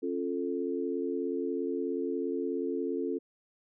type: chord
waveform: sine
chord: Db augmented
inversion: none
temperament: equal with one note detuned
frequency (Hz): 272.3 / 349.2 / 440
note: Db4 / F4 / A4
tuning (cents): -31 / 0 / 0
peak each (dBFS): -34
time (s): 0.02-3.19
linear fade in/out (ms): 20
effects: none